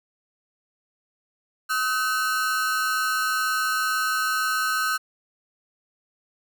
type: ring-modulated tone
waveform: 45% pulse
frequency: 1396.9 Hz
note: F6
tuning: in tune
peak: -19 dBFS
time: 1.69-4.98 s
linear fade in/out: 20 ms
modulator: 121 Hz
effects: none